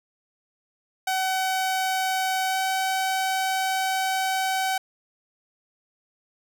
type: tone with pitch glide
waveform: sawtooth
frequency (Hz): 756 to 760.8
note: F#5 to F#5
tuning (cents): +37 to +48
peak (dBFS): -19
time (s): 1.07-4.78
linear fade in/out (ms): 5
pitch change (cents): +11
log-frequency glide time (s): 2.48-2.57
effects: none